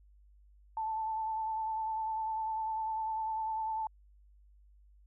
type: tone with vibrato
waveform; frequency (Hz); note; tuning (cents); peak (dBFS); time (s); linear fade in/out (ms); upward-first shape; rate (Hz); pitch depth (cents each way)
sine; 880; A5; 0; -32; 0.77-3.87; 2; triangle; 10; 28
effects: added 50 Hz sine -58 dBFS peak until 5.06 s